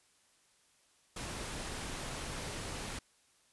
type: noise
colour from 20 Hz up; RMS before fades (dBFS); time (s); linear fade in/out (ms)
pink; -41; 1.16-2.99; 5
effects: white hiss -69 dBFS RMS until 3.52 s + resampled to 24000 Hz